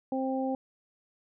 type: harmonic tone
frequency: 263.7 Hz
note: C4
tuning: 14 cents sharp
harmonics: 1 / 2 / 3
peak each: -30 / -33 / -35 dBFS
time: 0.12-0.55 s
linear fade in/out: 2 ms
effects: none